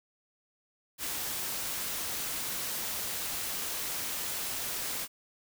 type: noise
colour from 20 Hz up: white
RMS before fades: -35 dBFS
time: 0.98-5.08 s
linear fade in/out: 50 ms
effects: none